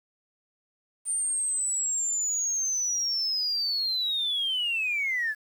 sine linear sweep, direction down, 9000 to 1678 Hz, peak -24 dBFS, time 1.05-5.35 s, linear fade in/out 50 ms, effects tanh soft clip ceiling -21 dBFS + 9-bit

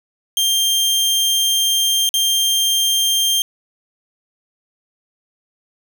sawtooth tone with dropouts, 3181 Hz, G7, 25 cents sharp, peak -11 dBFS, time 0.37-3.42 s, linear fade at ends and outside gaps 1 ms, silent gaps 2.091-2.14 s, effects none

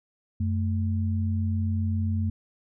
sine tone pair together, 92.5 / 220 Hz, F#2 / A3, 0 / 0 cents, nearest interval octave + minor third, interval 1500 cents, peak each -24 / -30 dBFS, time 0.4-2.3 s, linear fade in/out 5 ms, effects none

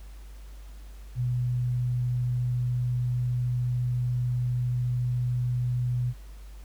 sine tone, 123.47 Hz, B2, in tune, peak -24 dBFS, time 1.15-6.14 s, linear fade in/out 50 ms, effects added 50 Hz sine -41 dBFS peak until 6.64 s + pink hiss -57 dBFS RMS until 6.64 s

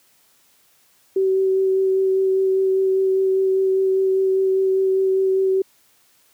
sine tone with vibrato, 381.7 Hz, G4, 46 cents flat, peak -15 dBFS, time 1.16-5.62 s, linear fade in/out 5 ms, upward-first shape sine, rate 5 Hz, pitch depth 11 cents each way, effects white hiss -58 dBFS RMS until 6.33 s + high-pass 80 Hz 12 dB/octave

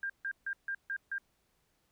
sine tone bursts, 1597 Hz, G6, 32 cents sharp, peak -33 dBFS, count 6, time 0.03-1.182 s, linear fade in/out 2 ms, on 67 ms, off 150 ms, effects pink hiss -75 dBFS RMS until 1.91 s

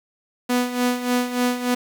sawtooth tone with tremolo, 246.9 Hz, B3, in tune, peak -13 dBFS, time 0.49-1.75 s, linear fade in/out 10 ms, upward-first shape sine, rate 3.4 Hz, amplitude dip 70%, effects 7-bit

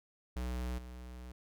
square tone with level steps, 61.8 Hz, B1, 2 cents sharp, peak -36 / -46 dBFS, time 0.36-1.32 s, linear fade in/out 5 ms, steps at 0.78 s, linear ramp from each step 2 ms, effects none

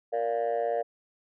sine chord, Bb major, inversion none, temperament just, 466.2 / 582.7 / 699.2 Hz, Bb4 / D5 / F5, 0 / -14 / +2 cents, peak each -28 dBFS, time 0.12-0.83 s, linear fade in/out 20 ms, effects tanh soft clip ceiling -21 dBFS

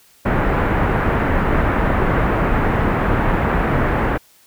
pink low-pass noise, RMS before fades -17 dBFS, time 0.25-4.18 s, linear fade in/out 10 ms, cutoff 1900 Hz, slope 24 dB/octave, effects white hiss -52 dBFS RMS until 4.46 s

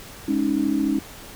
sine chord, Ab suspended fourth, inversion none, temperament equal, 207.7 / 277.2 / 311.1 Hz, Ab3 / Db4 / Eb4, 0 / 0 / 0 cents, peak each -26 / -22 / -23 dBFS, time 0.28-0.99 s, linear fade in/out 5 ms, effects pink hiss -41 dBFS RMS until 1.35 s

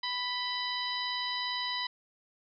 harmonic tone with a mistuned harmonic, 987.8 Hz, B5, in tune, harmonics 1 / 2 / 3 / 4 / 5, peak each -37 / -38 / -39 / -36 / -40 dBFS, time 0.03-1.87 s, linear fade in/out 5 ms, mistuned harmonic 3, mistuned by +52 cents, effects none

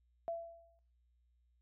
sine tone with exponential decay, 672 Hz, E5, 33 cents sharp, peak -34 dBFS, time 0.28-0.79 s, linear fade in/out 0 ms, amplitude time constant 110 ms, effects noise-tail reverb RT60 0.4 s tail -23 dB re dry + added 60 Hz sine -70 dBFS peak until 1.61 s

